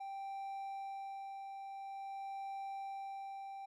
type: tone with tremolo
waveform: triangle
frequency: 784 Hz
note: G5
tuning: in tune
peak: -39 dBFS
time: 0-3.66 s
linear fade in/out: 10 ms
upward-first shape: sine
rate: 0.48 Hz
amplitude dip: 35%
effects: none